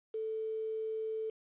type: tone with quantisation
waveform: sine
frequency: 440 Hz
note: A4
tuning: in tune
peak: -34 dBFS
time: 0.14-1.3 s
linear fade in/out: 5 ms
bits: 9
effects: resampled to 8000 Hz